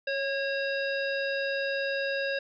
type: harmonic tone with a mistuned harmonic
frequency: 545 Hz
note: C#5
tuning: 29 cents flat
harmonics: 1 / 3 / 5 / 7 / 9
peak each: -30 / -32 / -37 / -41 / -42 dBFS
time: 0.07-2.39 s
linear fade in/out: 5 ms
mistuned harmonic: 1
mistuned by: +20 cents
effects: none